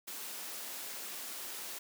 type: high-pass noise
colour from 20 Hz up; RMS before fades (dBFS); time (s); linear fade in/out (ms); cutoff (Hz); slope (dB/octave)
white; -43; 0.07-1.79; 10; 210; 24
effects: none